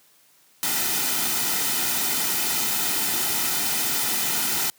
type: noise with comb filter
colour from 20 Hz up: white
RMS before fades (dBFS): -24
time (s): 0.63-4.7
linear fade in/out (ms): 0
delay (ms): 1.8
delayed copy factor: -0.6
effects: white hiss -58 dBFS RMS until 4.78 s + high-pass 100 Hz 12 dB/octave